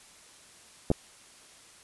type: clicks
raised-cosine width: 2 ms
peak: -11 dBFS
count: 2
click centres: 0.903 / 0.915 s
effects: white hiss -54 dBFS RMS until 1.83 s + resampled to 24000 Hz